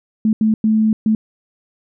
sine tone bursts at uneven times, 218 Hz, A3, 16 cents flat, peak -11 dBFS, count 4, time 0.25-0.33 / 0.41-0.54 / 0.64-0.93 / 1.06-1.15 s, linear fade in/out 2 ms, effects none

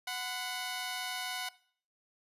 10% pulse tone pair together, 737 / 1010.7 Hz, F#5 / B5, -7 / +40 cents, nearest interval perfect fourth, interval 547 cents, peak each -28 / -33 dBFS, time 0.07-1.49 s, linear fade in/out 5 ms, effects noise-tail reverb RT60 0.5 s tail -19 dB re dry + resampled to 32000 Hz

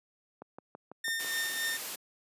click train, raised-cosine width 1 ms, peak -30 dBFS, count 6, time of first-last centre 0.42-1.246 s, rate 6.05 Hz
sawtooth tone with tremolo, 1817 Hz, A#6, 45 cents flat, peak -26 dBFS, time 1.04-1.77 s, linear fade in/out 5 ms, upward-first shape triangle, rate 3.6 Hz, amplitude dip 55%
white noise, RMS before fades -38 dBFS, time 1.19-1.96 s, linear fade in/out 10 ms
effects high-pass 200 Hz 12 dB/octave + resampled to 32000 Hz

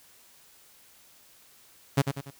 sawtooth tone with echo, 138.59 Hz, C#3, in tune, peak -15 dBFS, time 1.97-2.02 s, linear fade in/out 10 ms, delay 96 ms, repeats 3, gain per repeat -7 dB, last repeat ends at 2.308 s, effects white hiss -57 dBFS RMS until 2.39 s

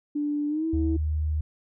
sine tone with pitch glide, 293.7 to 324 Hz, D4 to E4, 0 to -30 cents, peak -24 dBFS, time 0.15-0.97 s, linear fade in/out 10 ms, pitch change +170 cents, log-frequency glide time 0.48-0.66 s
sine tone, 76.8 Hz, D#2, 22 cents flat, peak -23 dBFS, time 0.73-1.41 s, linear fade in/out 5 ms
effects tanh soft clip ceiling -13 dBFS

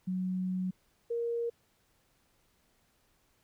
sine tone pair in turn, 184.8 / 468.6 Hz, F#3 / A#4, -2 / +9 cents, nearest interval octave + major third, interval 1611 cents, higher second, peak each -30 / -30 dBFS, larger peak neither, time 0.07-0.71 / 1.1-1.5 s, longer first, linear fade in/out 10 ms, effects pink hiss -71 dBFS RMS until 3.43 s

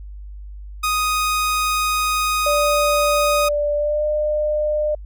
sawtooth tone, 1246 Hz, D#6, 2 cents sharp, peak -14 dBFS, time 0.83-3.49 s, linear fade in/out 10 ms
sine tone with pitch glide, 587.3 to 602.8 Hz, D5 to D5, 0 to +45 cents, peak -17 dBFS, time 2.46-4.95 s, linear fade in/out 5 ms, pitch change +45 cents, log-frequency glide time 3.76-4.04 s
effects added 50 Hz sine -32 dBFS peak until 5.05 s

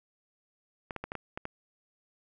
clicks, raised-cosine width 0.5 ms, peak -21 dBFS, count 7, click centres 0.908 / 0.963 / 1.04 / 1.119 / 1.153 / 1.375 / 1.454 s, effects none

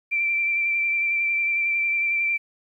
sine tone with vibrato, 2349 Hz, D7, in tune, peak -20 dBFS, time 0.11-2.38 s, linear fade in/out 20 ms, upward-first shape sine, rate 11 Hz, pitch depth 19 cents each way, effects 10-bit

